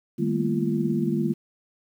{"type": "tone cluster", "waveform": "sine", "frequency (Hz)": [153.9, 198.3, 220.5, 238.2, 343.3], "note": ["D#3", "G3", "A3", "A#3", "F4"], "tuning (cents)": [-19, 20, 4, 38, -30], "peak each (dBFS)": -28, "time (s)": [0.18, 1.34], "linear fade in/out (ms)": 20, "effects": ["9-bit"]}